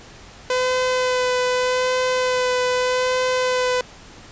sawtooth tone with vibrato, 505 Hz, B4, 39 cents sharp, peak -14 dBFS, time 0.5-3.81 s, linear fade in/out 2 ms, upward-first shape sine, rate 0.82 Hz, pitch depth 15 cents each way, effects pink hiss -43 dBFS RMS until 4.31 s + resampled to 16000 Hz

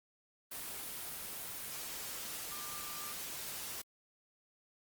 sine tone in noise, 1190 Hz, D6, 22 cents sharp, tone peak -49 dBFS, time 2.51-3.13 s, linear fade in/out 10 ms, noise white, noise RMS -43 dBFS, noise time 0.51-3.82 s, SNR -9 dB, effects Opus 24 kbps

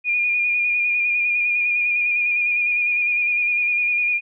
sine tone with vibrato, 2431 Hz, D#7, 41 cents flat, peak -17 dBFS, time 0.04-4.21 s, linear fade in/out 50 ms, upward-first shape square, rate 9.9 Hz, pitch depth 22 cents each way, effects none

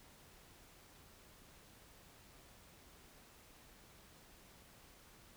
silence, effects pink hiss -62 dBFS RMS until 5.36 s

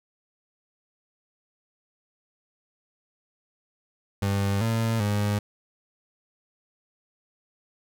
30% pulse tone with pitch steps, 99.4 / 113.5 / 103.3 Hz, G2 / A#2 / G#2, +25 / -46 / -9 cents, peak -20 dBFS, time 4.22-5.39 s, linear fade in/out 5 ms, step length 390 ms, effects none

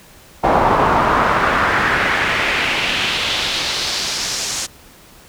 brown noise with band-pass filter sweep, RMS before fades -17 dBFS, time 0.43-4.67 s, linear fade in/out 20 ms, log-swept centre 810 to 6800 Hz, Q 2, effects pink hiss -44 dBFS RMS until 5.28 s

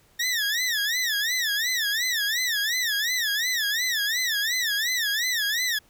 20% pulse tone with vibrato, 1821 Hz, A#6, 41 cents flat, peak -18 dBFS, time 0.19-5.79 s, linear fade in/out 10 ms, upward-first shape sine, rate 2.8 Hz, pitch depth 190 cents each way, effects pink hiss -60 dBFS RMS until 5.89 s

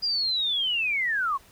sine linear sweep, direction down, 4900 to 1040 Hz, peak -23 dBFS, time 0.02-1.38 s, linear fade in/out 20 ms, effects pink hiss -55 dBFS RMS until 1.51 s

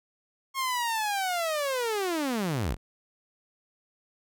sawtooth linear sweep, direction down, 1087 to 34.65 Hz, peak -23 dBFS, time 0.54-2.77 s, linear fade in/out 50 ms, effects none

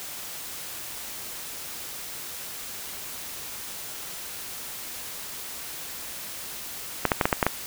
clicks, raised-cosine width 0.5 ms, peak -4 dBFS, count 7, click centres 7.053 / 7.118 / 7.212 / 7.255 / 7.328 / 7.428 / 7.466 s, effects white hiss -37 dBFS RMS until 7.66 s

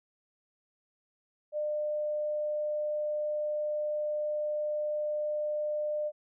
sine tone, 601 Hz, D5, 40 cents sharp, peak -29 dBFS, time 1.52-6.12 s, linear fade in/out 50 ms, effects none

